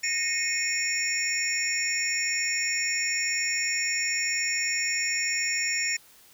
sine tone cluster, 1847 / 2181 / 2489 / 5520 / 7070 Hz, A#6 / C#7 / D#7 / F8 / A8, -16 / -29 / 0 / -21 / +7 cents, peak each -31 dBFS, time 0.03-5.97 s, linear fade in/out 10 ms, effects tanh soft clip ceiling -13 dBFS + white hiss -55 dBFS RMS until 6.33 s

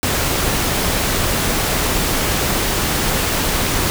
pink noise, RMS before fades -18 dBFS, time 0.03-3.9 s, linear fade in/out 0 ms, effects none

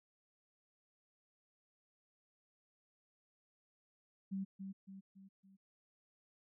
sine tone with echo, 193.5 Hz, G3, 22 cents flat, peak -37 dBFS, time 4.31-4.45 s, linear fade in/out 20 ms, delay 280 ms, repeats 4, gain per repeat -6 dB, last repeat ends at 5.57 s, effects none

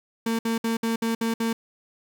35% pulse tone bursts, 227.5 Hz, A#3, 42 cents flat, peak -21 dBFS, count 7, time 0.26-1.53 s, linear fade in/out 5 ms, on 130 ms, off 60 ms, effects none

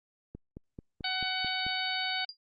click train, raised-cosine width 3 ms, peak -29 dBFS, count 7, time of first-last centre 0.35-1.666 s, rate 4.56 Hz
harmonic tone, 749 Hz, F#5, 21 cents sharp, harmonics 1 / 2 / 3 / 4 / 5 / 6, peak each -37 / -37 / -37 / -37 / -37 / -37 dBFS, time 1.04-2.25 s, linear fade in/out 5 ms
sine tone with exponential decay, 4800 Hz, D8, 37 cents sharp, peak -35 dBFS, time 2.29-2.37 s, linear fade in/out 1 ms, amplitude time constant 17 ms
effects Opus 32 kbps

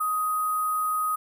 sine tone with sample-and-hold, 1253 Hz, D#6, 12 cents sharp, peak -23 dBFS, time 0-1.16 s, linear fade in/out 10 ms, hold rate 11025 Hz, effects none

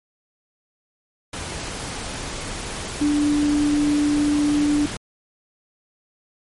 sine tone in noise, 293.7 Hz, D4, in tune, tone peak -16 dBFS, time 3.01-4.86 s, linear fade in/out 5 ms, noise pink, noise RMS -30 dBFS, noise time 1.33-4.97 s, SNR +11 dB, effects MP3 48 kbps

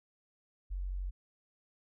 sine tone, 46.25 Hz, F#1, in tune, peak -34 dBFS, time 0.7-1.11 s, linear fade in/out 20 ms, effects none

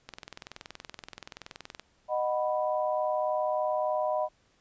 click train, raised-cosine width 0.2 ms, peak -23 dBFS, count 37, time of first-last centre 0.09-1.796 s, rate 21.1 Hz
sine chord, B major, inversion first, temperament just, 617.4 / 740.8 / 987.8 Hz, D#5 / F#5 / B5, -14 / +2 / 0 cents, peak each -28 / -32 / -33 dBFS, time 2.08-4.29 s, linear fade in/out 50 ms
effects pink hiss -67 dBFS RMS until 4.6 s + resampled to 16000 Hz

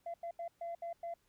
sine tone bursts at uneven times, 681 Hz, F5, 44 cents flat, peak -37 dBFS, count 6, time 0.06-0.14 / 0.23-0.31 / 0.39-0.48 / 0.61-0.75 / 0.82-0.93 / 1.03-1.14 s, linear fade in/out 5 ms, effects tanh soft clip ceiling -36 dBFS + pink hiss -75 dBFS RMS until 1.28 s

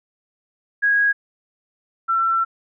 sine tone pair in turn, 1649 / 1346 Hz, G#6 / E6, -13 / +36 cents, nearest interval major third, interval 351 cents, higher first, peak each -14 / -16 dBFS, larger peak first, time 0.82-1.13 / 2.08-2.45 s, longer second, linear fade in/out 20 ms, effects none

